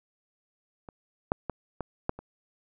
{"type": "clicks", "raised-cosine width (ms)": 1, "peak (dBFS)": [-29, -10, -17, -18, -12, -27], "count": 6, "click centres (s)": [0.888, 1.319, 1.497, 1.807, 2.094, 2.19], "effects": []}